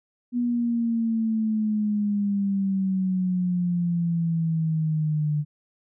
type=exponential sweep; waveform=sine; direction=down; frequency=244.3 to 148.2 Hz; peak=-21 dBFS; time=0.32-5.45 s; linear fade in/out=50 ms; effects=none